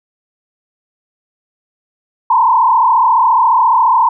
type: tone with frequency modulation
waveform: sine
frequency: 965 Hz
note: B5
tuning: 40 cents flat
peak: -7 dBFS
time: 2.3-4.09 s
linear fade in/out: 5 ms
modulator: 34.4 Hz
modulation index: 2.1
effects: none